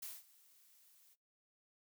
blue noise with ADSR envelope, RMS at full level -45 dBFS, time 0.02-1.16 s, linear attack 9 ms, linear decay 200 ms, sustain -22 dB, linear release 35 ms, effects noise-tail reverb RT60 0.2 s tail -23 dB re dry

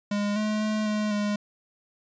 square tone with pitch steps, 205.1 / 213.4 / 214.6 / 211.9 / 207 Hz, G#3 / G#3 / A3 / G#3 / G#3, -21 / +47 / -43 / +35 / -5 cents, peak -25 dBFS, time 0.11-1.36 s, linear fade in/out 5 ms, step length 250 ms, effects resampled to 16000 Hz

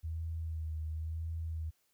sine tone with vibrato, 80 Hz, D#2, 49 cents sharp, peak -35 dBFS, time 0.03-1.71 s, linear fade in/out 20 ms, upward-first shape sine, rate 0.96 Hz, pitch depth 36 cents each way, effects white hiss -75 dBFS RMS until 1.93 s

